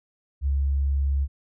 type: tone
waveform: sine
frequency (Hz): 69.3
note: C#2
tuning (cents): 0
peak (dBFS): -20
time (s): 0.41-1.28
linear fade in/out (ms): 50
effects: none